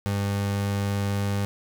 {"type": "tone", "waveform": "30% pulse", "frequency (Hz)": 100.4, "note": "G2", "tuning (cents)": 42, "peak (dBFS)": -21, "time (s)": [0.06, 1.45], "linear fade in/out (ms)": 0, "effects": []}